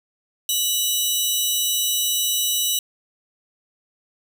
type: tone pair together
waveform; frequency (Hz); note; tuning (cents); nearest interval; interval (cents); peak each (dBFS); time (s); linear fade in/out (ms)
15% pulse; 2960 / 3882; F#7 / B7; 0 / -31; perfect fourth; 469; -15; 0.49-2.79; 2
effects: none